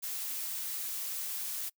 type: noise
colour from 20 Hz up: blue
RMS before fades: -37 dBFS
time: 0.02-1.7 s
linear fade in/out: 20 ms
effects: noise-tail reverb RT60 0.1 s tail -24 dB re dry